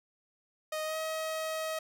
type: tone with pitch glide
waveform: sawtooth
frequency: 622.3 to 634.6 Hz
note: D#5 to D#5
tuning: 0 to +34 cents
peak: -29 dBFS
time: 0.72-1.79 s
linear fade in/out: 5 ms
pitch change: +34 cents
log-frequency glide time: 0.84-0.97 s
effects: none